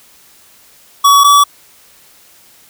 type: tone pair in turn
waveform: square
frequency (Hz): 1131 / 1144.8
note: C#6 / D6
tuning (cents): +34 / -45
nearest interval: unison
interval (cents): 21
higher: second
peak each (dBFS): -5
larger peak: neither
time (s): 1.04-1.24 / 1.24-1.44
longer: neither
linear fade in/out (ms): 10
effects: white hiss -45 dBFS RMS until 2.69 s